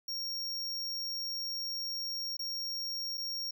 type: tone with dropouts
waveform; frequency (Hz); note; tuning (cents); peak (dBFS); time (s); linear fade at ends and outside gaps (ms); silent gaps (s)
square; 5560; F8; -9; -35; 0.08-3.51; 5; 2.369-2.392 / 3.174-3.178
effects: none